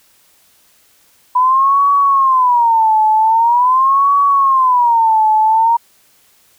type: tone with vibrato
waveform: sine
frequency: 987.8 Hz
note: B5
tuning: in tune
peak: -8 dBFS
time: 1.35-5.77 s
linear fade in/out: 10 ms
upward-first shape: sine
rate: 0.44 Hz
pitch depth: 230 cents each way
effects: white hiss -52 dBFS RMS until 6.58 s